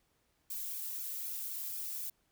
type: noise with flanger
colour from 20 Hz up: violet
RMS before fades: -40 dBFS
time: 0.5-2.1 s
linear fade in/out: 5 ms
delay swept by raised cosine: 1 to 2.7 ms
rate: 3.9 Hz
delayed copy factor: -0.85
effects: pink hiss -75 dBFS RMS until 2.31 s